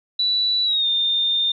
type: tone with pitch glide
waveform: sine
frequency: 3951 to 3623 Hz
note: B7 to A7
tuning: 0 to +50 cents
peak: -17 dBFS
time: 0.19-1.52 s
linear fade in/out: 5 ms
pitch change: -150 cents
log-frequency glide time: 0.64-0.87 s
effects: none